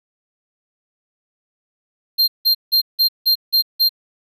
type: tone bursts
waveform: square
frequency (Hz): 4186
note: C8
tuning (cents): 0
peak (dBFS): -12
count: 7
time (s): 2.18-3.893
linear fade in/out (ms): 20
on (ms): 99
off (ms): 170
effects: none